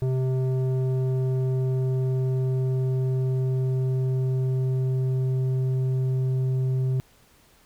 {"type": "tone with low-pass filter sweep", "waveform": "square", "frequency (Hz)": 130, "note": "C3", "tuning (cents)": -11, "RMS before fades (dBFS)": -24, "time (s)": [0.02, 7], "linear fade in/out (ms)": 0, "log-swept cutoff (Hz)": [450, 270], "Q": 1.1, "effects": ["pink hiss -58 dBFS RMS until 7.65 s"]}